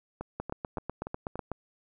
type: two click trains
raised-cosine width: 1 ms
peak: -22 / -19 dBFS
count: 5 / 10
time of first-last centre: 0.21-1.356 / 0.4-1.517 s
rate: 3.49 / 8.06 Hz
effects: none